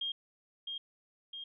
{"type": "tone with echo", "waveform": "sine", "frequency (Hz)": 3226, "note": "G7", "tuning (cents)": 49, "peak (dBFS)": -33, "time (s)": [0.01, 0.12], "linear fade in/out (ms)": 5, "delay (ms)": 660, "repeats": 2, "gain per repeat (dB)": -4, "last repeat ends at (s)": 1.44, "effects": []}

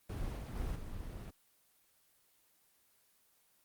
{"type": "noise with level steps", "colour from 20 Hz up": "brown", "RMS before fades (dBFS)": [-39, -41, -38, -44], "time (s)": [0.09, 1.31], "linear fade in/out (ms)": 10, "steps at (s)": [0.37, 0.55, 0.75], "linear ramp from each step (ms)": 10, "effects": ["white hiss -71 dBFS RMS until 3.64 s", "Opus 24 kbps"]}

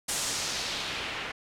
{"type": "noise with low-pass filter sweep", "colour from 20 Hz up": "white", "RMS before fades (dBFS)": -33, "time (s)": [0.08, 1.32], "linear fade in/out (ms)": 10, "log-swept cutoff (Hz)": [9000, 2200], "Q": 1.4, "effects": []}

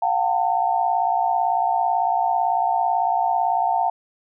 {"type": "tone cluster", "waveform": "sine", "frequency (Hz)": [708, 766, 901], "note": ["F5", "G5", "A5"], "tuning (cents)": [23, -40, 41], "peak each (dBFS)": -22, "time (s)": [0.02, 3.9], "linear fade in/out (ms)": 5, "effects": []}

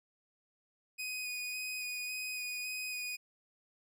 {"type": "tone with vibrato", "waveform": "sawtooth", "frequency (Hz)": 2489, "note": "D#7", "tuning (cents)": 0, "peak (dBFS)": -34, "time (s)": [0.98, 3.17], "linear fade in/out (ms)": 20, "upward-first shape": "square", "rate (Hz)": 1.8, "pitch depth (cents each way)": 11, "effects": []}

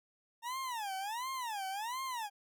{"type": "tone with vibrato", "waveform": "40% pulse", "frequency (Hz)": 900, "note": "A5", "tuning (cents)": 39, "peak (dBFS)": -36, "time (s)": [0.42, 2.3], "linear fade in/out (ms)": 50, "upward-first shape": "sine", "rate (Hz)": 1.4, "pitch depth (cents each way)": 290, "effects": []}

